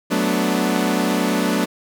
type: chord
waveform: sawtooth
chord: B minor seventh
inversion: second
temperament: equal with one note detuned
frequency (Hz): 185 / 218.2 / 246.9 / 293.7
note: F#3 / A3 / B3 / D4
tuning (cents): 0 / -14 / 0 / 0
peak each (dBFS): -19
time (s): 0.1-1.66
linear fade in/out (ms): 20
effects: none